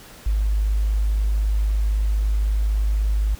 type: tone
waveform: sine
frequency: 51.91 Hz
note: G#1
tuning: in tune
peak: -17 dBFS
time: 0.26-3.35 s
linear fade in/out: 5 ms
effects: pink hiss -44 dBFS RMS until 3.39 s